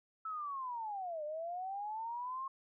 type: linear two-way sweep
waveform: sine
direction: down then up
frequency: 1318.5 to 590 to 1083 Hz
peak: -38 dBFS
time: 0.25-2.48 s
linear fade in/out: 5 ms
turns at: 1.24 s
effects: none